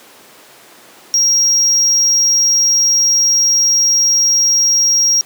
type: tone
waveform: triangle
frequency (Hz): 5620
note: F8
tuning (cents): +10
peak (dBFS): -8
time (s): 1.14-5.21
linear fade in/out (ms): 0
effects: pink hiss -41 dBFS RMS until 5.25 s + high-pass 300 Hz 12 dB/octave